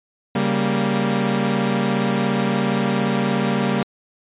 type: chord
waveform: sawtooth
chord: G diminished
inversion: second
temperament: equal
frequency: 138.59 / 196 / 233.1 Hz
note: Db3 / G3 / Bb3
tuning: 0 / 0 / 0 cents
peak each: -21 / -17 / -18 dBFS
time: 0.35-3.83 s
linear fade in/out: 5 ms
effects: resampled to 8000 Hz